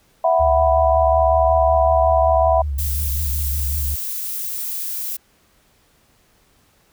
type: chord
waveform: sine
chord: E suspended second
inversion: none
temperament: equal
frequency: 659.3 / 740 / 987.8 Hz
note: E5 / F#5 / B5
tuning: 0 / 0 / 0 cents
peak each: -15 / -18 / -21 dBFS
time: 0.24-2.62 s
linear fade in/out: 5 ms
type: tone with vibrato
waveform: sine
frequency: 71.2 Hz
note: C#2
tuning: 47 cents sharp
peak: -20 dBFS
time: 0.39-3.96 s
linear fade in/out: 20 ms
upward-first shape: triangle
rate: 5.4 Hz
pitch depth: 110 cents each way
type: noise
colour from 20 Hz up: violet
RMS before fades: -26 dBFS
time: 2.78-5.17 s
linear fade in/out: 10 ms
effects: pink hiss -58 dBFS RMS until 6.92 s